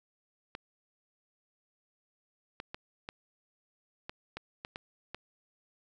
clicks, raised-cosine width 0.3 ms, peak -23 dBFS, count 9, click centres 0.551 / 2.601 / 2.745 / 3.089 / 4.095 / 4.37 / 4.649 / 4.759 / 5.146 s, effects none

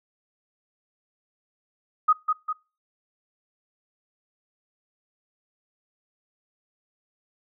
sine tone with echo, 1252 Hz, D#6, 10 cents sharp, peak -14 dBFS, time 2.08-2.13 s, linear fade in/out 10 ms, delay 200 ms, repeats 2, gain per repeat -5 dB, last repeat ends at 2.53 s, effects noise-tail reverb RT60 0.3 s tail -22 dB re dry

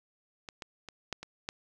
clicks, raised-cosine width 0.2 ms, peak -24 / -23 / -26 / -16 / -25 / -17 dBFS, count 6, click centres 0.488 / 0.622 / 0.887 / 1.127 / 1.23 / 1.489 s, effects none

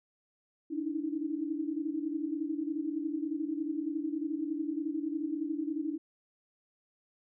sine tone cluster, 290.2 / 313.5 / 324.5 Hz, D4 / D#4 / E4, -21 / +13 / -27 cents, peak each -35 / -37 / -36 dBFS, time 0.7-5.98 s, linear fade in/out 20 ms, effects none

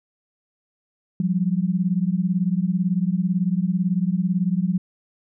sine beating tone pair, 174.61 / 192.61 Hz, F3 / G3, 0 / -30 cents, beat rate 18 Hz, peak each -21 / -22 dBFS, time 1.2-4.78 s, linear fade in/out 2 ms, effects none

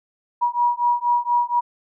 sine beating tone pair, 960 / 964.2 Hz, B5 / B5, -49 / -42 cents, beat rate 4.2 Hz, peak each -20 dBFS, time 0.41-1.61 s, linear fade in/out 20 ms, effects none

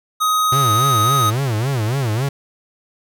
square tone, 1256 Hz, D#6, 16 cents sharp, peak -15 dBFS, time 0.2-1.31 s, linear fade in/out 20 ms
45% pulse tone with vibrato, 121.9 Hz, B2, 22 cents flat, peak -17 dBFS, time 0.52-2.29 s, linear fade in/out 5 ms, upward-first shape sine, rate 3.6 Hz, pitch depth 250 cents each way
effects none

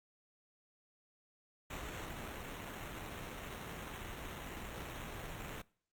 pink noise with sample-and-hold, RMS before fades -45 dBFS, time 1.7-5.62 s, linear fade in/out 5 ms, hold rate 4900 Hz, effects noise-tail reverb RT60 0.5 s tail -23 dB re dry + Opus 48 kbps

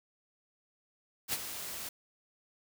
white noise with ADSR envelope, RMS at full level -31 dBFS, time 1.28-1.89 s, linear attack 47 ms, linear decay 41 ms, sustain -10 dB, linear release 4 ms, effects none

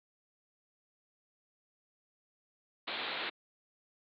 white low-pass noise, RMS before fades -38 dBFS, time 2.87-3.3 s, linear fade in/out 10 ms, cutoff 4200 Hz, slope 96 dB/octave, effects high-pass 300 Hz 12 dB/octave

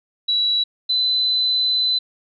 sine tone pair in turn, 3918 / 4021 Hz, B7 / B7, -15 / +30 cents, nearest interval unison, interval 45 cents, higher second, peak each -16 dBFS, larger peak neither, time 0.28-0.64 / 0.89-1.99 s, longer second, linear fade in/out 10 ms, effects none

